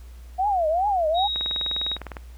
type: tone with vibrato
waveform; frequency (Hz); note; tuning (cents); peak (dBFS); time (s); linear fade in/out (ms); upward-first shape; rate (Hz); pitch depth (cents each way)
sine; 717; F5; +45; -19; 0.38-1.28; 20; triangle; 2.5; 300
type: tone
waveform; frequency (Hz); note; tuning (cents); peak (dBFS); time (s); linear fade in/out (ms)
sine; 3792; A#7; +29; -24; 1.14-1.98; 50
type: click train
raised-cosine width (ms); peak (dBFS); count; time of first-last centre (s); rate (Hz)
0.5; -19; 17; 1.36-2.168; 19.8
effects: added 60 Hz sine -39 dBFS peak until 2.37 s + pink hiss -56 dBFS RMS until 2.37 s